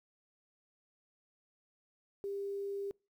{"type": "tone with quantisation", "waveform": "sine", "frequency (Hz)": 398.6, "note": "G4", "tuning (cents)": 29, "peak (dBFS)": -36, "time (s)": [2.24, 2.91], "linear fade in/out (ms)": 0, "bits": 11, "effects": ["noise-tail reverb RT60 0.3 s tail -26 dB re dry"]}